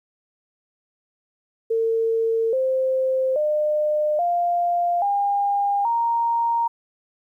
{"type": "tone with pitch steps", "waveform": "sine", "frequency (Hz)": [452.5, 522.8, 604, 697.9, 806.3, 931.5], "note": ["A4", "C5", "D5", "F5", "G5", "A#5"], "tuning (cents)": [48, -1, 48, -1, 49, -2], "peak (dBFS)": -18, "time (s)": [1.7, 6.68], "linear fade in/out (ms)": 10, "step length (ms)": 830, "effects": ["10-bit"]}